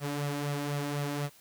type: tone with flanger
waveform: sawtooth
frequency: 144.3 Hz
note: D3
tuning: 30 cents flat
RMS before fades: -33 dBFS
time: 0-1.3 s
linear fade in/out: 50 ms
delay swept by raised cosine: 1.5 to 3.3 ms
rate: 4 Hz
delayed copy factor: +0.55
effects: white hiss -58 dBFS RMS until 1.4 s

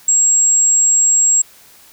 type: tone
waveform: sine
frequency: 7600 Hz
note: A#8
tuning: 33 cents sharp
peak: -9 dBFS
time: 0.08-1.42 s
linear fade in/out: 5 ms
effects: white hiss -45 dBFS RMS until 1.92 s

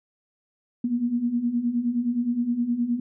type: beating tone pair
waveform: sine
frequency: 233.1 / 242.7 Hz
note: A#3 / B3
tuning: 0 / -30 cents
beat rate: 9.6 Hz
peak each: -28 / -23 dBFS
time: 0.84-3 s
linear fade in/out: 5 ms
effects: none

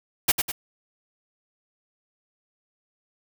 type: noise with echo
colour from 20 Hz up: white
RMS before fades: -18 dBFS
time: 0.28-0.32 s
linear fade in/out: 10 ms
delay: 100 ms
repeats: 2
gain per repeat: -6 dB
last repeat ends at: 0.52 s
effects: none

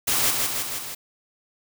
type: noise with echo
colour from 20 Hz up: white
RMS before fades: -22 dBFS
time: 0.07-0.31 s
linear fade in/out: 10 ms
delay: 160 ms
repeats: 4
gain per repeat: -3 dB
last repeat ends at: 0.95 s
effects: none

